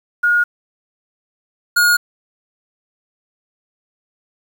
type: tone pair in turn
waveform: sine / square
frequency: 1435 / 1435 Hz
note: F6 / F6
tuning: +47 / +47 cents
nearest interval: unison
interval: 0 cents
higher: neither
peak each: -11 dBFS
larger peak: neither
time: 0.23-0.44 / 1.76-1.97 s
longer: neither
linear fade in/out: 10 ms
effects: 7-bit